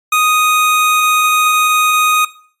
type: tone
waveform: 25% pulse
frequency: 1244.5 Hz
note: D#6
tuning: in tune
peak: -6 dBFS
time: 0.12-2.25 s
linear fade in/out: 5 ms
effects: noise-tail reverb RT60 0.5 s tail -18 dB re dry + AAC 64 kbps